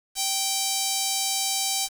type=tone with notch filter; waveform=5% pulse; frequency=780 Hz; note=G5; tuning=9 cents flat; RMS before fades=-26 dBFS; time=0.15-1.89 s; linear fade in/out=50 ms; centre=1600 Hz; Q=0.61; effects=7-bit